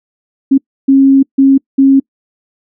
sine tone bursts at uneven times, 271.3 Hz, C#4, 37 cents flat, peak -3 dBFS, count 4, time 0.51-0.58 / 0.88-1.23 / 1.38-1.58 / 1.78-2 s, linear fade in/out 10 ms, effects noise-tail reverb RT60 0.1 s tail -26 dB re dry

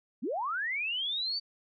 sine linear sweep, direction up, 182.2 to 4630 Hz, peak -30 dBFS, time 0.22-1.4 s, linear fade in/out 20 ms, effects none

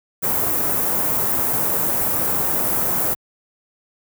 white band-stop noise, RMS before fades -20 dBFS, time 0.22-3.15 s, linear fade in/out 20 ms, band 1000 to 15000 Hz, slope 12 dB/octave, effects high-pass 60 Hz 12 dB/octave

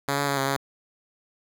5% pulse tone with pitch steps, 140.3 / 142.2 / 140.1 / 135.9 / 138.3 Hz, C#3 / C#3 / C#3 / C#3 / C#3, +21 / +45 / +19 / -34 / -4 cents, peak -12 dBFS, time 0.08-0.565 s, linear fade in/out 5 ms, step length 97 ms, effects none

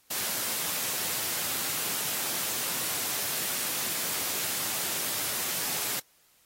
white high-pass noise, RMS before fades -31 dBFS, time 0.1-6 s, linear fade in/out 10 ms, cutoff 100 Hz, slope 24 dB/octave, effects white hiss -64 dBFS RMS until 6.45 s + AAC 48 kbps

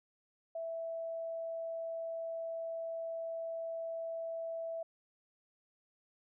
sine tone, 659.3 Hz, E5, in tune, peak -37 dBFS, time 0.55-4.83 s, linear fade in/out 5 ms, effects none

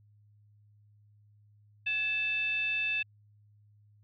sine tone with frequency modulation, 2637 Hz, E7, in tune, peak -28 dBFS, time 1.86-3.03 s, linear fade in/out 10 ms, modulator 941 Hz, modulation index 0.5, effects added 104 Hz sine -59 dBFS peak until 4.03 s

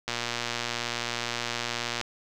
click train, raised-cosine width 0.2 ms, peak -12 dBFS, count 231, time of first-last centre 0.08-2.013 s, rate 119 Hz, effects none

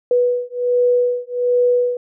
sine beating tone pair, 490 / 491.3 Hz, B4 / B4, -14 / -9 cents, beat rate 1.3 Hz, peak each -17 dBFS, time 0.11-1.97 s, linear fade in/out 2 ms, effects none

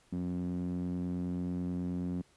sawtooth tone with band-pass filter, 89.3 Hz, F2, 39 cents sharp, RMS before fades -35 dBFS, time 0.12-2.22 s, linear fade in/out 10 ms, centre 220 Hz, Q 6.2, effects pink hiss -66 dBFS RMS until 2.36 s + resampled to 24000 Hz

